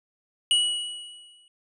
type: tone with exponential decay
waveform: square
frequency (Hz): 2926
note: F#7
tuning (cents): -20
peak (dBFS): -17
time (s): 0.51-1.48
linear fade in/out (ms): 1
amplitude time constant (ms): 210
effects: resampled to 24000 Hz